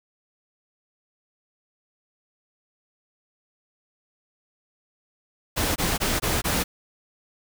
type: noise bursts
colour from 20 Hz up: pink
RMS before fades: -24 dBFS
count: 5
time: 5.56-6.64 s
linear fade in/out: 20 ms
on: 200 ms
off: 20 ms
effects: none